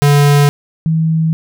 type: tone pair in turn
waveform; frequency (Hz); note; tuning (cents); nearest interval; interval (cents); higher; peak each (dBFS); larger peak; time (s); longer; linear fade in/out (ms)
square / sine; 144.1 / 160.86; D3 / E3; -33 / -42; major second; 191; second; -7 / -10; first; 0.02-0.49 / 0.86-1.33; neither; 0
effects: none